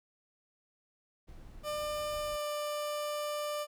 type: noise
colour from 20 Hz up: brown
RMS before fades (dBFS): -50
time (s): 1.27-2.37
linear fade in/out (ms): 20
type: tone with pitch glide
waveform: 30% pulse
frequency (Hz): 598 to 593.5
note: D5 to D5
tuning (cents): +31 to +18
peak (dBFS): -31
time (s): 1.63-3.67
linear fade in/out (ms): 50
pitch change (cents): -13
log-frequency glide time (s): 2.19-2.44
effects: none